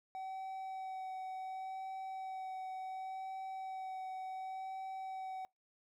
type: tone with vibrato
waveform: triangle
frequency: 759 Hz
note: F#5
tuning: 44 cents sharp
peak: -39 dBFS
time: 0.15-5.45 s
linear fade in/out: 0 ms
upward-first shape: sine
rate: 0.69 Hz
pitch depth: 12 cents each way
effects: noise-tail reverb RT60 0.2 s tail -26 dB re dry